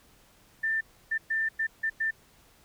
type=tone bursts at uneven times; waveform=sine; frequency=1786 Hz; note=A6; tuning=25 cents sharp; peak=-25 dBFS; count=6; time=0.63-0.81 / 1.11-1.18 / 1.3-1.49 / 1.59-1.67 / 1.83-1.9 / 2-2.11 s; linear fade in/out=10 ms; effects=pink hiss -60 dBFS RMS until 2.64 s